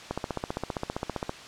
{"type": "click train", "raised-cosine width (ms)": 1, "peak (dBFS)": -15, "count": 19, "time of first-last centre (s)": [0.11, 1.294], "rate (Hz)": 15.2, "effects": ["white hiss -44 dBFS RMS until 1.47 s", "low-pass 5000 Hz 12 dB/octave"]}